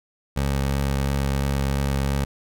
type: tone with vibrato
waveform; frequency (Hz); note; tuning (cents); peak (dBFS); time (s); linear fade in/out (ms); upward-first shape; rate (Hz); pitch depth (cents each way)
20% pulse; 68.8; C#2; -12; -16; 0.36-2.25; 10; triangle; 2.9; 17
effects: none